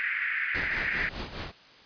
white band-pass noise, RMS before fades -30 dBFS, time 0-1.09 s, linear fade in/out 0 ms, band 1600 to 2200 Hz, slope 48 dB/octave
pink noise with tremolo, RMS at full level -34 dBFS, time 0.54-1.52 s, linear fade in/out 10 ms, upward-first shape triangle, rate 4.9 Hz, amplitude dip 75%
effects white hiss -53 dBFS RMS until 1.85 s + resampled to 11025 Hz

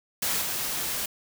white noise with level steps, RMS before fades -27 / -30 dBFS, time 0.22-1.06 s, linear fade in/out 5 ms, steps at 0.41 s, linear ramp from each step 10 ms, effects none

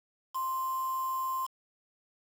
sine tone with quantisation, 1046.5 Hz, C6, in tune, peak -30 dBFS, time 0.34-1.47 s, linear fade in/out 20 ms, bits 7, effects none

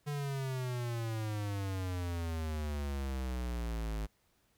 square exponential sweep, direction down, 147.6 to 51.91 Hz, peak -35 dBFS, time 0.06-4.07 s, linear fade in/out 20 ms, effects pink hiss -73 dBFS RMS until 4.57 s

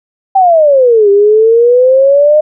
sine exponential two-way sweep, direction down then up, 789 to 396.6 to 616 Hz, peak -3 dBFS, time 0.35-2.41 s, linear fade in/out 10 ms, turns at 1.1 s, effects none

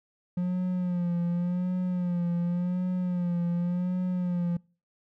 triangle tone with vibrato, 177.4 Hz, F3, 27 cents sharp, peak -23 dBFS, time 0.37-4.57 s, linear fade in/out 5 ms, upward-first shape sine, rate 0.89 Hz, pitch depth 49 cents each way, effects noise-tail reverb RT60 0.4 s tail -26 dB re dry

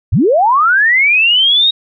sine linear sweep, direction up, 63 to 3800 Hz, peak -7 dBFS, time 0.12-1.71 s, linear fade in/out 10 ms, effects none

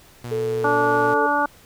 sawtooth tone with vibrato, 120 Hz, B2, 49 cents flat, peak -26 dBFS, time 0.24-1.14 s, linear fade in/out 5 ms, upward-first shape sine, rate 7.2 Hz, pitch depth 9 cents each way
sine tone with pitch glide, 440 to 442.5 Hz, A4 to A4, 0 to +10 cents, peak -21 dBFS, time 0.31-1.27 s, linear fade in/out 10 ms, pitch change +10 cents, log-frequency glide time 0.59-0.83 s
harmonic tone, 290.3 Hz, D4, 20 cents flat, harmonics 1 / 2 / 3 / 4 / 5, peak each -27 / -26 / -21 / -24 / -23 dBFS, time 0.64-1.46 s, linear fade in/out 5 ms
effects pink hiss -50 dBFS RMS until 1.65 s

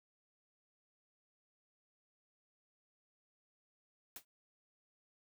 white noise with exponential decay, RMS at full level -43 dBFS, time 4.16-4.25 s, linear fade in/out 2 ms, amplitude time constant 18 ms, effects none

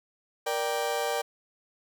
35% pulse chord, G minor, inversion first, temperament just, 470.4 / 588 / 784 Hz, Bb4 / D5 / G5, +16 / +2 / 0 cents, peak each -30 dBFS, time 0.46-1.22 s, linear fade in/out 10 ms, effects none

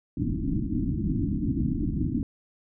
white low-pass noise, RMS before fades -27 dBFS, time 0.17-2.23 s, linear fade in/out 2 ms, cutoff 320 Hz, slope 96 dB/octave, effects none

